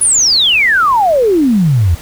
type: exponential sweep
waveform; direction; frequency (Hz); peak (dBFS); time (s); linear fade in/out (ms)
sine; down; 10370 to 77.78; -7; 0.01-1.95; 5
effects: pink hiss -33 dBFS RMS until 2.01 s